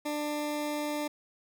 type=tone; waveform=20% pulse; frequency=297.1 Hz; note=D4; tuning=20 cents sharp; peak=-26 dBFS; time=0.05-1.08 s; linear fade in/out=10 ms; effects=none